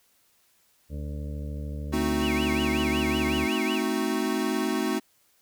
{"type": "harmonic tone", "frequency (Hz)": 73.42, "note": "D2", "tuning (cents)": 0, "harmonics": [1, 2, 3, 4, 6, 7, 8], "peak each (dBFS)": [-32, -38, -42, -44, -48, -49, -50], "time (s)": [0.89, 3.48], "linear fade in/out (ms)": 50}
{"type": "chord", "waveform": "square", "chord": "A diminished seventh", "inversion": "none", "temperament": "equal with one note detuned", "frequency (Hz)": [220, 261.6, 311.1, 368.9], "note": ["A3", "C4", "Eb4", "Gb4"], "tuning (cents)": [0, 0, 0, -5], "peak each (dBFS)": -31, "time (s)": [1.92, 5], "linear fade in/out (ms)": 20}
{"type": "tone with vibrato", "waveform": "sine", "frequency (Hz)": 2504, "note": "D#7", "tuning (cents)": 10, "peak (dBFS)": -31, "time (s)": [2.2, 3.83], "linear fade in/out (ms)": 50, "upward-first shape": "sine", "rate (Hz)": 5.4, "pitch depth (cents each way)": 290}
{"effects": ["white hiss -65 dBFS RMS until 5.41 s"]}